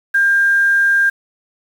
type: tone with quantisation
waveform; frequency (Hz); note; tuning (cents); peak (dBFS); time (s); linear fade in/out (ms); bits
sine; 1600; G6; +35; -10; 0.14-1.1; 10; 6
effects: none